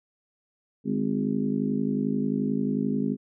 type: harmonic tone with a mistuned harmonic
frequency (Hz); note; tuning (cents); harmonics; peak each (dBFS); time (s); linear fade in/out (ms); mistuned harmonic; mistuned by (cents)
51.3; G#1; -21; 3 / 4 / 5 / 6 / 7 / 8; -34 / -27 / -27 / -39 / -38 / -35; 0.84-3.17; 50; 3; -46
effects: none